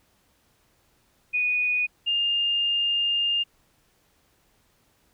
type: tone pair in turn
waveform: sine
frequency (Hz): 2473 / 2814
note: D#7 / F7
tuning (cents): -11 / +12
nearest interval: major second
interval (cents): 223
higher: second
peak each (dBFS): -21 / -21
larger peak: neither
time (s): 1.33-1.87 / 2.06-3.44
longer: second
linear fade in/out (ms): 20
effects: pink hiss -65 dBFS RMS until 5.13 s